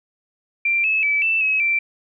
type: tone with pitch steps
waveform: sine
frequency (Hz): 2364 / 2596 / 2304 / 2655 / 2562 / 2346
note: D7 / E7 / D7 / E7 / E7 / D7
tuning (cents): +11 / -27 / -34 / +12 / -50 / -2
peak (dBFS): -16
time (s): 0.65-1.79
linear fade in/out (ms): 5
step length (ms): 190
effects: none